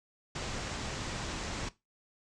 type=low-pass noise; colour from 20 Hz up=pink; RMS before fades=-38 dBFS; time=0.35-1.69 s; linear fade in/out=5 ms; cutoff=7800 Hz; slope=48 dB/octave; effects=noise-tail reverb RT60 0.2 s tail -17 dB re dry